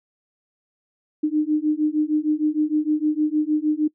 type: beating tone pair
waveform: sine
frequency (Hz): 301.3 / 307.8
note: D4 / D#4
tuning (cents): +44 / -19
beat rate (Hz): 6.5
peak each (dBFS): -21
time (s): 1.23-3.88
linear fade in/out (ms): 10
effects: noise-tail reverb RT60 0.1 s tail -22 dB re dry